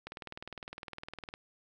click train, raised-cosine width 0.3 ms, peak -26 dBFS, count 26, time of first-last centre 0.07-1.339 s, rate 19.7 Hz, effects none

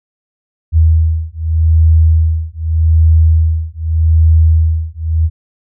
sine beating tone pair, 80 / 80.83 Hz, D#2 / E2, +49 / -33 cents, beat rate 0.83 Hz, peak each -10 dBFS, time 0.72-5.3 s, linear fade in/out 50 ms, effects none

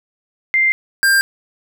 sine / square tone pair in turn, 2093 / 1592.6 Hz, C7 / G6, 0 / +27 cents, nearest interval perfect fourth, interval 473 cents, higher first, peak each -11 dBFS, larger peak neither, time 0.54-0.72 / 1.03-1.21 s, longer neither, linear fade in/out 0 ms, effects none

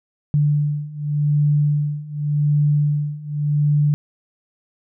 sine beating tone pair, 146.83 / 147.7 Hz, D3 / D3, 0 / +10 cents, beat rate 0.87 Hz, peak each -20 / -18 dBFS, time 0.34-3.94 s, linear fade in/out 0 ms, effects none

